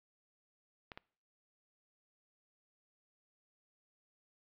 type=clicks; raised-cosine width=0.3 ms; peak=-29 dBFS; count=2; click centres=0.918 / 0.975 s; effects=noise-tail reverb RT60 0.5 s tail -24 dB re dry + low-pass 4000 Hz 12 dB/octave